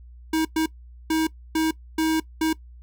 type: tone bursts at uneven times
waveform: square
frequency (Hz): 318.5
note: D#4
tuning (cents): +41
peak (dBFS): -20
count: 6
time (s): 0.33-0.45 / 0.56-0.66 / 1.1-1.27 / 1.55-1.71 / 1.98-2.2 / 2.41-2.53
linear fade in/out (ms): 5
effects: noise-tail reverb RT60 0.1 s tail -20 dB re dry + added 60 Hz sine -42 dBFS peak until 2.82 s